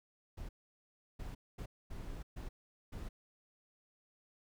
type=noise bursts at uneven times; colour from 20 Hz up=brown; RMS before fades=-44 dBFS; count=6; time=0.37-0.49 / 1.19-1.35 / 1.58-1.66 / 1.9-2.23 / 2.36-2.49 / 2.92-3.09 s; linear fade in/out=10 ms; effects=none